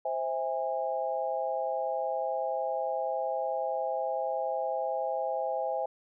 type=chord; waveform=sine; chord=C augmented; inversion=none; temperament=just; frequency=523.3 / 654.1 / 817.6 Hz; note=C5 / E5 / G#5; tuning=0 / -14 / -27 cents; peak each=-33 dBFS; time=0.05-5.86 s; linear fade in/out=5 ms; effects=none